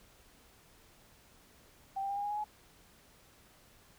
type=tone with pitch steps; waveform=sine; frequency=780 / 790.4 / 801 / 811.7 / 822.6 / 833.6 / 844.7 Hz; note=G5 / G5 / G5 / G#5 / G#5 / G#5 / G#5; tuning=-9 / +14 / +37 / -40 / -17 / +6 / +29 cents; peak=-33 dBFS; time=1.96-2.443 s; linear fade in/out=10 ms; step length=69 ms; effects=pink hiss -62 dBFS RMS until 3.98 s